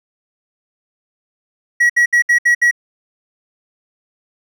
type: tone bursts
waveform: triangle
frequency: 1918 Hz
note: A#6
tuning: 49 cents sharp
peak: -7 dBFS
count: 6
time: 1.8-2.712 s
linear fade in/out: 10 ms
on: 97 ms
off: 66 ms
effects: none